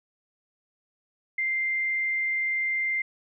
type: tone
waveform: sine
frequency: 2093 Hz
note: C7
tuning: in tune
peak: -24 dBFS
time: 1.38-3.02 s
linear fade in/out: 5 ms
effects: none